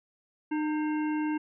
harmonic tone with a mistuned harmonic, 304.7 Hz, D#4, 36 cents flat, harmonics 1 / 3 / 5 / 7 / 9, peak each -27 / -37 / -42 / -46 / -47 dBFS, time 0.51-1.38 s, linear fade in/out 10 ms, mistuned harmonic 5, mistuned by +64 cents, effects none

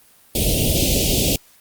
pink band-stop noise, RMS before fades -18 dBFS, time 0.35-1.36 s, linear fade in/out 2 ms, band 650 to 2600 Hz, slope 48 dB/octave, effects white hiss -52 dBFS RMS until 1.6 s + Opus 32 kbps

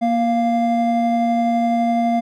triangle tone pair together, 235.8 / 695.5 Hz, A#3 / F5, +20 / -7 cents, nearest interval octave + perfect fifth, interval 1873 cents, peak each -16 dBFS, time 0.01-2.21 s, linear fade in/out 20 ms, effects none

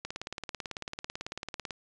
click train, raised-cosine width 0.2 ms, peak -19 dBFS, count 31, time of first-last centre 0.05-1.707 s, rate 18.1 Hz, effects resampled to 22050 Hz

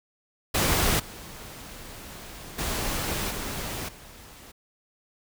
pink noise with level steps, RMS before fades -23 / -42 / -29 / -33 / -47 dBFS, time 0.54-4.52 s, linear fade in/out 10 ms, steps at 0.99 / 2.58 / 3.3 / 3.88 s, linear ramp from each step 10 ms, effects none

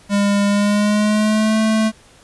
square tone with pitch glide, 202.1 to 219.1 Hz, G#3 to A3, -47 to -7 cents, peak -14 dBFS, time 0.09-1.92 s, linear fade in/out 50 ms, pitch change +140 cents, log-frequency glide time 0.46-1.59 s, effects pink hiss -48 dBFS RMS until 2.23 s + resampled to 24000 Hz

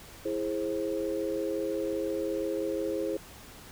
sine chord, E augmented, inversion none, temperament equal with one note detuned, 329.6 / 415.3 / 529.9 Hz, E4 / G#4 / B#4, 0 / 0 / +22 cents, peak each -33 dBFS, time 0.25-3.17 s, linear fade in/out 5 ms, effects pink hiss -49 dBFS RMS until 3.71 s

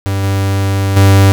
45% pulse tone with level steps, 97.8 Hz, G2, 4 cents flat, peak -13 / -11 / -4 dBFS, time 0.06-1.32 s, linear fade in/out 0 ms, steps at 0.23 / 0.96 s, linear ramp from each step 10 ms, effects none

